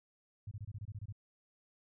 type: tone bursts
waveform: sine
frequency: 103.5 Hz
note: G#2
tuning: 5 cents flat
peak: -40 dBFS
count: 10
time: 0.47-1.125 s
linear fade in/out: 5 ms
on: 43 ms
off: 25 ms
effects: none